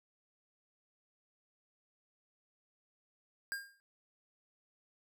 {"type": "tone with exponential decay", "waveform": "square", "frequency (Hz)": 1609, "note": "G6", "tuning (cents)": 45, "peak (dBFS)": -34, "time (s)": [3.52, 3.8], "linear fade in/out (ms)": 0, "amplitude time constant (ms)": 59, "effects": []}